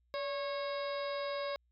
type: harmonic tone with a mistuned harmonic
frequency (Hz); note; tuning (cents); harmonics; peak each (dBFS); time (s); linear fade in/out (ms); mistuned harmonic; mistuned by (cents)
547; C#5; -23; 1 / 2 / 3 / 4 / 5 / 6 / 7 / 8 / 9; -36 / -42 / -48 / -48 / -54 / -56 / -48 / -57 / -51; 0.14-1.56; 0; 1; +72
effects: added 60 Hz sine -70 dBFS peak until 1.71 s